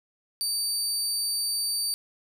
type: tone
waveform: 25% pulse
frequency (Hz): 4617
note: D8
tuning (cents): -30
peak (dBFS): -21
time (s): 0.41-1.94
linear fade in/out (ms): 0
effects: none